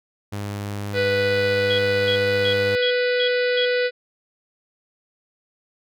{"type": "tone", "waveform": "sawtooth", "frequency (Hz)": 101.9, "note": "G#2", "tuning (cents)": -32, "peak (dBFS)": -23, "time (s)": [0.32, 2.76], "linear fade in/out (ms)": 10}
{"type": "harmonic tone", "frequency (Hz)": 493.9, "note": "B4", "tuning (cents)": 0, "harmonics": [1, 3, 4, 5, 6, 7, 8, 9, 10], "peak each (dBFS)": [-19, -27, -29, -32, -37, -38, -35, -37, -41], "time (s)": [0.93, 3.91], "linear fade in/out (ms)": 50}
{"type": "tone bursts", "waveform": "sine", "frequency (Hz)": 3322, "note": "G#7", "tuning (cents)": 0, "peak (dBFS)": -22, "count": 6, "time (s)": [1.7, 3.654], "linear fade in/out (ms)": 5, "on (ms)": 84, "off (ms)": 290}
{"effects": []}